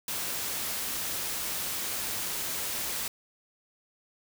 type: noise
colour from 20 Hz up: white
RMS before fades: -33 dBFS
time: 0.08-3.08 s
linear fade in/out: 2 ms
effects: none